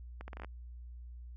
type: accelerating click train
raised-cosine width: 0.5 ms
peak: -30 dBFS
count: 8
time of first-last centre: 0.21-0.447 s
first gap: 70 ms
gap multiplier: 0.74
effects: added 60 Hz sine -45 dBFS peak until 1.36 s